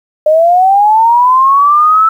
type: linear sweep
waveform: sine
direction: up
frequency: 603 to 1323 Hz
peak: -4 dBFS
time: 0.26-2.09 s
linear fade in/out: 5 ms
effects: 7-bit